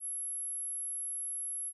sine tone, 11175 Hz, F9, in tune, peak -35 dBFS, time 0-1.73 s, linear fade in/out 50 ms, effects none

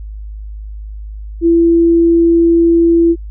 sine tone, 335.9 Hz, E4, 33 cents sharp, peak -6 dBFS, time 1.41-3.16 s, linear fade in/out 50 ms, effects added 52 Hz sine -24 dBFS peak until 3.3 s

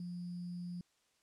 sine tone with sample-and-hold, 176.3 Hz, F3, 17 cents sharp, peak -40 dBFS, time 0-0.81 s, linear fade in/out 2 ms, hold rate 4900 Hz, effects white hiss -75 dBFS RMS until 1.22 s + low-pass 8000 Hz 12 dB/octave

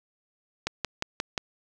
click train, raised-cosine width 0.2 ms, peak -10 dBFS, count 5, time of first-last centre 0.67-1.378 s, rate 5.65 Hz, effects none

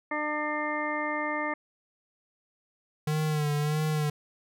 harmonic tone, 300 Hz, D4, 37 cents sharp, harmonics 1 / 2 / 3 / 4 / 6 / 7, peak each -35 / -35 / -35 / -35 / -35 / -35 dBFS, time 0.11-1.54 s, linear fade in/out 5 ms
square tone with vibrato, 151 Hz, D3, 48 cents sharp, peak -26 dBFS, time 3.07-4.1 s, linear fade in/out 5 ms, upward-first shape sine, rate 1.6 Hz, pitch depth 47 cents each way
effects none

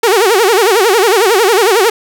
sawtooth tone with vibrato, 418.3 Hz, G#4, 12 cents sharp, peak -3 dBFS, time 0.03-1.9 s, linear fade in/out 5 ms, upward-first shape sine, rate 11 Hz, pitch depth 230 cents each way, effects none

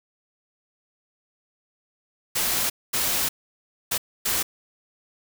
white noise bursts at uneven times, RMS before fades -24 dBFS, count 4, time 2.35-2.7 / 2.93-3.29 / 3.91-3.98 / 4.25-4.43 s, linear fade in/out 10 ms, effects none

